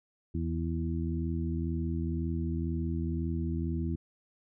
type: harmonic tone with a mistuned harmonic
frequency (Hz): 82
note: E2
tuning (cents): -9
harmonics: 1 / 2 / 3 / 4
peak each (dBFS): -32 / -35 / -37 / -38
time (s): 0.34-3.96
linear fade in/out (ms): 10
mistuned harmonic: 4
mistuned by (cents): +16
effects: none